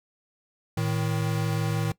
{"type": "tone pair together", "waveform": "square", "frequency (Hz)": [111.2, 157.26], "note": ["A2", "D#3"], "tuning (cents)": [19, 19], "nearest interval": "tritone", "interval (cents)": 600, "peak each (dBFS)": -28, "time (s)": [0.77, 1.92], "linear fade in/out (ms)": 5, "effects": ["noise-tail reverb RT60 0.1 s tail -19 dB re dry"]}